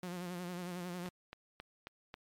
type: tone with vibrato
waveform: sawtooth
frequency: 177.8 Hz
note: F3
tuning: 31 cents sharp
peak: -36 dBFS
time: 0.03-1.09 s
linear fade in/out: 2 ms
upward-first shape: sine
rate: 11 Hz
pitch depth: 50 cents each way
type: click train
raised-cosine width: 0.3 ms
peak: -29 dBFS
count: 5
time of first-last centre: 1.06-2.141 s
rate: 3.7 Hz
effects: MP3 96 kbps